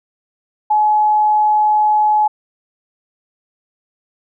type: tone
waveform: sine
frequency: 849 Hz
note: G#5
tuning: 38 cents sharp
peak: -10 dBFS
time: 0.7-2.28 s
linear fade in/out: 10 ms
effects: none

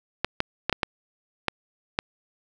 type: clicks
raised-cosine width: 0.3 ms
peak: -6 dBFS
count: 7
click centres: 0.246 / 0.404 / 0.696 / 0.727 / 0.832 / 1.483 / 1.989 s
effects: none

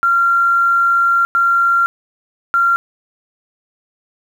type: tone bursts at uneven times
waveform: sine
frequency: 1379 Hz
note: F6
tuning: 22 cents flat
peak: -10 dBFS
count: 3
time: 0.03-1.25 / 1.35-1.86 / 2.54-2.76 s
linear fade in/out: 0 ms
effects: 7-bit

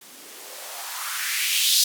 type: noise with band-pass filter sweep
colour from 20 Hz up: violet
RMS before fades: -26 dBFS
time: 0.01-1.84 s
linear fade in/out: 5 ms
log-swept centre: 200 to 4500 Hz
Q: 2.6
effects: none

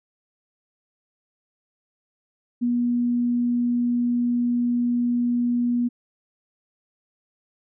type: tone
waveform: sine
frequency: 241.4 Hz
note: B3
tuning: 39 cents flat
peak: -19 dBFS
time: 2.61-5.89 s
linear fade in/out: 20 ms
effects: none

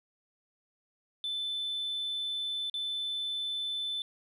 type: tone with dropouts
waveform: sine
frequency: 3520 Hz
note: A7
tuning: in tune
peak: -30 dBFS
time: 1.24-4.02 s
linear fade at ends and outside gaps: 1 ms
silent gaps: 2.698-2.741 s
effects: tanh soft clip ceiling -29 dBFS

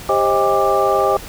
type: tone cluster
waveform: sine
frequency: 396.2 / 533 / 632 / 805 / 1180 Hz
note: G4 / C5 / D#5 / G5 / D6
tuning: +18 / +32 / +27 / +46 / +8 cents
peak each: -19 dBFS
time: 0.09-1.17 s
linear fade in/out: 2 ms
effects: pink hiss -34 dBFS RMS until 1.28 s

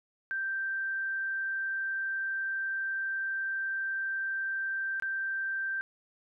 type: tone with dropouts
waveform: sine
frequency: 1568 Hz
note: G6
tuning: in tune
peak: -30 dBFS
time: 0.31-5.81 s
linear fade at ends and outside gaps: 0 ms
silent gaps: 4.999-5.023 s
effects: none

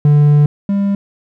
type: tone pair in turn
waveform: triangle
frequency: 147.1 / 199.5 Hz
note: D3 / G3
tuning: +3 / +31 cents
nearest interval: perfect fourth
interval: 528 cents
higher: second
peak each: -4 / -10 dBFS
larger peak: first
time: 0.05-0.46 / 0.69-0.95 s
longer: first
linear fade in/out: 2 ms
effects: none

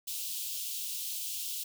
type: high-pass noise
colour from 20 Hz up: white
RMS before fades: -37 dBFS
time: 0.07-1.64 s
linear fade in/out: 10 ms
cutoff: 2800 Hz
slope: 48 dB/octave
effects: none

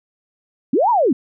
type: linear two-way sweep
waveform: sine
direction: up then down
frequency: 215.1 to 996 to 215.1 Hz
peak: -12 dBFS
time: 0.73-1.13 s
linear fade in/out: 5 ms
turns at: 0.9 s
effects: none

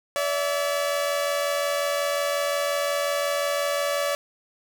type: tone pair together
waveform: sawtooth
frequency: 573.7 / 659.3 Hz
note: D5 / E5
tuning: -41 / 0 cents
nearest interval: major second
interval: 241 cents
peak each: -20 / -26 dBFS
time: 0.16-4.15 s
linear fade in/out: 0 ms
effects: none

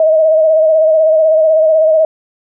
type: tone with vibrato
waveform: sine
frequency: 632 Hz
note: D#5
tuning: 27 cents sharp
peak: -6 dBFS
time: 0-2.05 s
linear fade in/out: 2 ms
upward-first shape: sine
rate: 16 Hz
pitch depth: 41 cents each way
effects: none

